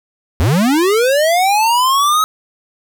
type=linear sweep; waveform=square; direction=up; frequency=69.9 to 1285 Hz; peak=-11 dBFS; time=0.4-2.24 s; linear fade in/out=0 ms; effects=none